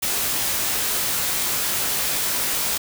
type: noise with comb filter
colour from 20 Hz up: white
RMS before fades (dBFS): -23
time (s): 0.02-2.78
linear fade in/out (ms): 10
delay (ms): 19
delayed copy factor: +0.5
effects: none